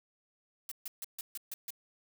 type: noise bursts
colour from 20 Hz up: blue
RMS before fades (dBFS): -40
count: 7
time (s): 0.69-1.705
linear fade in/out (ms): 2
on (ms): 25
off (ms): 140
effects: none